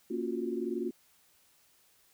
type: chord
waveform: sine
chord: Gb major seventh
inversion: first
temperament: equal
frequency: 233.1 / 277.2 / 349.2 / 370 Hz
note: Bb3 / Db4 / F4 / Gb4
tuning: 0 / 0 / 0 / 0 cents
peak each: -37 / -39 / -35 / -37 dBFS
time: 0.1-0.91 s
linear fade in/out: 10 ms
effects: white hiss -66 dBFS RMS until 2.13 s